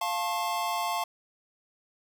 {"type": "chord", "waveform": "square", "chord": "F augmented", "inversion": "none", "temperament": "equal with one note detuned", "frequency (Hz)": [698.5, 880, 1080.3], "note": ["F5", "A5", "C#6"], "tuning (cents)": [0, 0, -45], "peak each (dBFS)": -33, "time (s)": [0.01, 1.04], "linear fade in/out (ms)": 5, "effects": []}